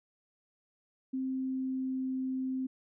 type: tone with pitch glide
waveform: sine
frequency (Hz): 262.2 to 260.7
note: C4 to C4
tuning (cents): +4 to -6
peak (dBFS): -31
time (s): 1.13-2.67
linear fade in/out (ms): 10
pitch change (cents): -10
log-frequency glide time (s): 1.25-2.14
effects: none